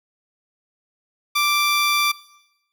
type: tone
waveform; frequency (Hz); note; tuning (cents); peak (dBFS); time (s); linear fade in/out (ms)
15% pulse; 1174.7; D6; 0; -11; 1.35-2.12; 10
effects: noise-tail reverb RT60 0.9 s tail -19 dB re dry